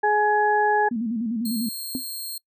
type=harmonic tone; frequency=420 Hz; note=G#4; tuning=19 cents sharp; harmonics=1 / 2 / 4; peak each=-23 / -19 / -24 dBFS; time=0.03-0.89 s; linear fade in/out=10 ms
type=tone with vibrato; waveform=sine; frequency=228 Hz; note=A#3; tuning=38 cents flat; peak=-23 dBFS; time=0.91-1.69 s; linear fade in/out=5 ms; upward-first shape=square; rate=10 Hz; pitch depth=90 cents each way
type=tone; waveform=15% pulse; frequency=4233 Hz; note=C8; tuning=19 cents sharp; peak=-24 dBFS; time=1.45-2.38 s; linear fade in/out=5 ms
type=tone with exponential decay; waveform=sine; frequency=259.1 Hz; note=C4; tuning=17 cents flat; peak=-20 dBFS; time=1.95-2.05 s; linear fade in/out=1 ms; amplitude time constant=20 ms
effects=noise-tail reverb RT60 0.1 s tail -25 dB re dry